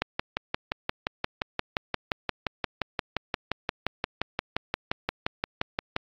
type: click train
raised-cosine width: 0.3 ms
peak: -9 dBFS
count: 35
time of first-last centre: 0.02-5.964 s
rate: 5.72 Hz
effects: low-pass 5000 Hz 12 dB/octave + AAC 48 kbps